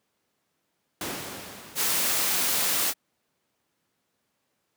pink noise with exponential decay, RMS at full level -30 dBFS, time 1.01-2.85 s, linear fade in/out 2 ms, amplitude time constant 400 ms
white noise, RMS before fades -25 dBFS, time 1.75-2.94 s, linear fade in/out 50 ms
effects pink hiss -75 dBFS RMS until 4.76 s + high-pass 150 Hz 12 dB/octave

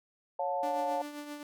sine chord, Db augmented, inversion none, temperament equal with one note detuned, 554.4 / 715.6 / 880 Hz, Db5 / F5 / A5, 0 / +42 / 0 cents, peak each -34 dBFS, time 0.39-1.02 s, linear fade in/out 5 ms
sawtooth tone with tremolo, 293.7 Hz, D4, in tune, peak -34 dBFS, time 0.63-1.43 s, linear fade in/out 2 ms, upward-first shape triangle, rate 7.6 Hz, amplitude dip 55%
effects none

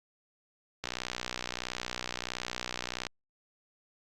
click train, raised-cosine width 0.2 ms, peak -16 dBFS, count 138, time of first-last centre 0.84-3.068 s, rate 61.5 Hz, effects Opus 48 kbps

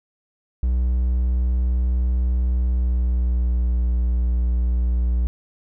triangle tone with pitch glide, 61.74 to 60.12 Hz, B1 to B1, 0 to -46 cents, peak -15 dBFS, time 0.63-5.27 s, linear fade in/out 0 ms, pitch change -46 cents, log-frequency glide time 2.59-3.87 s, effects none

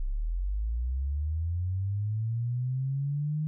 sine linear sweep, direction up, 30.87 to 155.56 Hz, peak -27 dBFS, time 0-3.47 s, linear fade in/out 0 ms, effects none

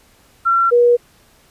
sine tone pair in turn, 1361 / 481.2 Hz, F6 / B4, -45 / -45 cents, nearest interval octave + tritone, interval 1800 cents, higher first, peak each -11 / -8 dBFS, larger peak second, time 0.45-0.71 / 0.71-0.97 s, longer neither, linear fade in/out 20 ms, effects pink hiss -52 dBFS RMS until 1.5 s + resampled to 32000 Hz

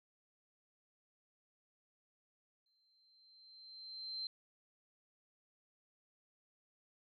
sine tone with exponential growth, 4118 Hz, C8, 28 cents flat, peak -38 dBFS, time 2.66-4.27 s, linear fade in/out 2 ms, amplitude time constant 350 ms, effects none

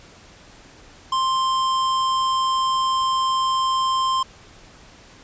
triangle tone with hard clipping, 1050 Hz, C6, 6 cents sharp, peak -20 dBFS, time 1.12-4.23 s, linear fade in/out 5 ms, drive 18 dB, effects pink hiss -47 dBFS RMS until 5.23 s + resampled to 16000 Hz

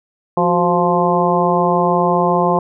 harmonic tone with a mistuned harmonic, 174.61 Hz, F3, in tune, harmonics 1 / 2 / 3 / 4 / 5 / 6, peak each -19 / -19 / -19 / -19 / -19 / -19 dBFS, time 0.37-2.59 s, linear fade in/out 2 ms, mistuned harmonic 2, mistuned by +76 cents, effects none

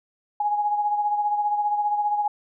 sine beating tone pair, 830 / 845 Hz, G#5 / G#5, -1 / +30 cents, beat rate 15 Hz, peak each -21 / -30 dBFS, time 0.4-2.28 s, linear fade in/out 5 ms, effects none

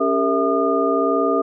sine tone cluster, 277.5 / 397.8 / 459.4 / 657 / 1216 Hz, C#4 / G4 / A#4 / E5 / D#6, +2 / +25 / -25 / -6 / -40 cents, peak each -22 dBFS, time 0-1.42 s, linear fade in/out 10 ms, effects none

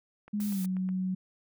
click train, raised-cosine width 0.5 ms, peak -35 dBFS, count 6, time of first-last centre 0.28-0.89 s, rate 8.2 Hz
sine tone with pitch glide, 207.7 to 186.11 Hz, G#3 to F#3, 0 to +10 cents, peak -28 dBFS, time 0.33-1.15 s, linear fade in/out 10 ms, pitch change -190 cents, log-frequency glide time 0.48-0.62 s
blue noise, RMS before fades -43 dBFS, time 0.4-0.66 s, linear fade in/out 5 ms
effects none

